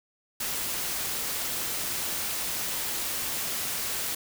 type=noise; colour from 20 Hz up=white; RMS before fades=-31 dBFS; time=0.4-4.15 s; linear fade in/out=5 ms; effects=none